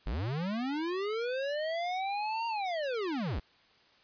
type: linear two-way sweep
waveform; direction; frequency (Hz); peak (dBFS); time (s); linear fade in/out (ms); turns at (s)
square; up then down; 39.74 to 932.3 to 40.6; -32; 0.06-3.4; 10; 2.47
effects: white hiss -63 dBFS RMS until 4.03 s + resampled to 11025 Hz